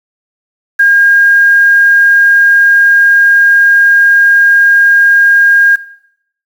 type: tone with quantisation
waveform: sine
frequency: 1618 Hz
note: G#6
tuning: 46 cents flat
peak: -3 dBFS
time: 0.79-5.76 s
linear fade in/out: 10 ms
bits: 5
effects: noise-tail reverb RT60 0.7 s tail -17 dB re dry